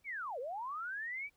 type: linear two-way sweep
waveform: sine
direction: down then up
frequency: 2349 to 459.7 to 2349 Hz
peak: -38 dBFS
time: 0.04-1.3 s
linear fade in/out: 50 ms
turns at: 0.39 s
effects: pink hiss -75 dBFS RMS until 1.36 s